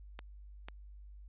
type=clicks; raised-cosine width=0.3 ms; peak=-28 dBFS; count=2; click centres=0.191 / 0.685 s; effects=added 50 Hz sine -49 dBFS peak until 1.28 s + resampled to 8000 Hz